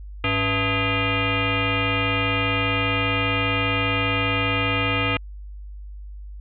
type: tone with frequency modulation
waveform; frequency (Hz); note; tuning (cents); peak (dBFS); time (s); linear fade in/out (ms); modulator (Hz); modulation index
sine; 1260; D#6; +21; -19; 0.24-5.17; 2; 385; 4.3
effects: added 50 Hz sine -34 dBFS peak until 6.4 s